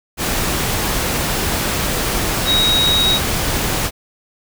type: tone in noise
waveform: sine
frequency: 3801 Hz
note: A#7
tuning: 33 cents sharp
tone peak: -13 dBFS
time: 2.45-3.2 s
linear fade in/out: 50 ms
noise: pink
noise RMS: -19 dBFS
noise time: 0.17-3.91 s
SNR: +3 dB
effects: none